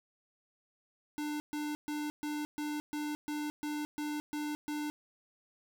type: tone bursts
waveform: square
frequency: 298.4 Hz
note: D4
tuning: 28 cents sharp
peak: -35 dBFS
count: 11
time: 1.18-4.9 s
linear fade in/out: 0 ms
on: 220 ms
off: 130 ms
effects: none